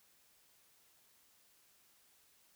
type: silence
effects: white hiss -69 dBFS RMS until 2.55 s